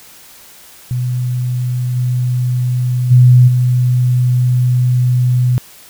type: tone with level steps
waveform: sine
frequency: 124.7 Hz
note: B2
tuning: 17 cents sharp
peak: -14 / -12 / -3 / -9 dBFS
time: 0.91-5.58 s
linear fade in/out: 0 ms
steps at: 1.95 / 3.1 / 3.47 s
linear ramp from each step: 20 ms
effects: white hiss -40 dBFS RMS until 5.89 s